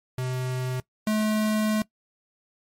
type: tone pair in turn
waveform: square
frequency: 127.8 / 214.9 Hz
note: C3 / A3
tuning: -40 / -41 cents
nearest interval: major sixth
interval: 899 cents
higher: second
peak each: -27 / -22 dBFS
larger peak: second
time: 0.18-0.8 / 1.07-1.82 s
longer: second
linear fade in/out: 2 ms
effects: noise-tail reverb RT60 0.1 s tail -20 dB re dry + MP3 64 kbps